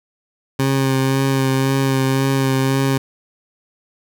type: tone with vibrato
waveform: 20% pulse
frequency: 134.3 Hz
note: C3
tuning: 46 cents sharp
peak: -10 dBFS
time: 0.59-2.98 s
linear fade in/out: 5 ms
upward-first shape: sine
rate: 1.9 Hz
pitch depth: 19 cents each way
effects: none